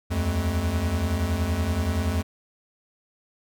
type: tone cluster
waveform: square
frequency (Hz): 76.5 / 87.1 / 212.8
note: D#2 / F2 / G#3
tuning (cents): -29 / -4 / +42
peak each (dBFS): -30 / -25 / -32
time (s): 0.1-2.23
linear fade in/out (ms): 20
effects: none